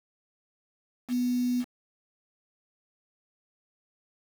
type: tone with quantisation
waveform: sine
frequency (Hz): 246.9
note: B3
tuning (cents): 0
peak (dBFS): -24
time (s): 1.08-1.65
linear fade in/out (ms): 50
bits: 7
effects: none